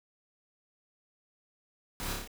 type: noise with echo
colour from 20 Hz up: pink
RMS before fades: -38 dBFS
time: 2-2.13 s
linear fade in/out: 0 ms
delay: 29 ms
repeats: 5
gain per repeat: -2 dB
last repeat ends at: 2.275 s
effects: none